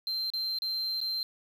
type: tone with dropouts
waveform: sine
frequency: 4135 Hz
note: C8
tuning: 21 cents flat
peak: -27 dBFS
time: 0.07-1.23 s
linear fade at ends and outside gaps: 1 ms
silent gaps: 0.302-0.336 / 0.587-0.62 / 1.004-1.013 s
effects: tanh soft clip ceiling -28 dBFS + 9-bit